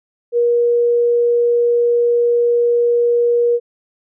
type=tone; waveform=sine; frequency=476.3 Hz; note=A#4; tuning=37 cents sharp; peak=-11 dBFS; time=0.32-3.6 s; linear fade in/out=50 ms; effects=none